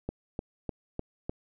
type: click train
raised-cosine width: 2 ms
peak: -19 dBFS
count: 5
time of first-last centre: 0.09-1.295 s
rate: 3.32 Hz
effects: none